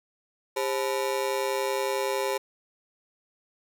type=ring-modulated tone; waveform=30% pulse; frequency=466.2 Hz; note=A#4; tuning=in tune; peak=-20 dBFS; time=0.56-2.38 s; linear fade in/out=10 ms; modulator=65.4 Hz; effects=none